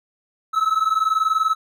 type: tone pair together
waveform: triangle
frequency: 1289 / 1309.3 Hz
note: E6 / E6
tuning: -39 / -12 cents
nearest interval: unison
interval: 27 cents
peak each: -18 dBFS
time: 0.53-1.55 s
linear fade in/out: 20 ms
effects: none